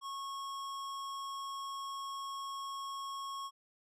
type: tone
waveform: square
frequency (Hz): 1096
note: C#6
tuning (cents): -20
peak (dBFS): -40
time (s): 0.01-3.51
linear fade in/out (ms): 50
effects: low-pass 10000 Hz 12 dB/octave